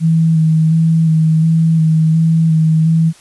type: tone with vibrato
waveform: sine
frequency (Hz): 160.8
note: E3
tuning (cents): -43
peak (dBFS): -8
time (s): 0-3.13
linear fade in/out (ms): 50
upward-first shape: square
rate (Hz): 1.4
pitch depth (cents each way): 19
effects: white hiss -44 dBFS RMS until 3.2 s + resampled to 24000 Hz